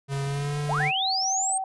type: tone with pitch glide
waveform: square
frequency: 138.59 to 146.58 Hz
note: C#3 to D3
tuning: 0 to -3 cents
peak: -27 dBFS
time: 0.08-0.92 s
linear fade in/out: 50 ms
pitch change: +97 cents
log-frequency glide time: 0.24-0.59 s
type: noise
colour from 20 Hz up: pink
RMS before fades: -43 dBFS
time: 0.11-0.86 s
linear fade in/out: 10 ms
type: linear sweep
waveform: sine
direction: up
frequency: 595 to 8570 Hz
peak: -24 dBFS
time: 0.69-1.58 s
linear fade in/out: 5 ms
type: tone with tremolo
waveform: sine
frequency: 765 Hz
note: G5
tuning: 42 cents flat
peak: -26 dBFS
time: 0.8-1.64 s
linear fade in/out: 2 ms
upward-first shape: triangle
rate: 4.2 Hz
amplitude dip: 25%
effects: resampled to 24000 Hz